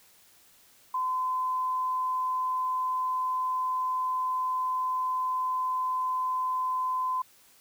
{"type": "tone", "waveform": "sine", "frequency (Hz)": 1022, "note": "C6", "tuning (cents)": -41, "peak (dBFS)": -26, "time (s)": [0.94, 7.22], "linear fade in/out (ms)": 5, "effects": ["white hiss -59 dBFS RMS until 7.6 s"]}